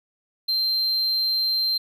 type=tone; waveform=triangle; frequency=4140 Hz; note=C8; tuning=19 cents flat; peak=-19 dBFS; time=0.48-1.78 s; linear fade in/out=10 ms; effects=none